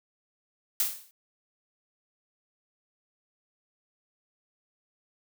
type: noise with exponential decay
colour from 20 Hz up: blue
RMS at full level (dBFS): -23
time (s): 0.8-1.11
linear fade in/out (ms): 1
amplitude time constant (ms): 67
effects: none